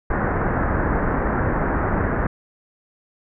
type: low-pass noise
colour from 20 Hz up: pink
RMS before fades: -21 dBFS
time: 0.1-2.27 s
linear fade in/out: 5 ms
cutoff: 1800 Hz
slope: 48 dB/octave
effects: none